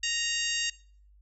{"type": "harmonic tone", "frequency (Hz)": 932.3, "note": "A#5", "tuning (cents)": 0, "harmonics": [2, 3, 4, 5, 6, 7, 8], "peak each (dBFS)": [-35, -31, -36, -36, -40, -37, -36], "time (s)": [0.03, 0.7], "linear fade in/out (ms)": 5, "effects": ["noise-tail reverb RT60 0.5 s tail -22 dB re dry", "added 50 Hz sine -55 dBFS peak until 1.21 s"]}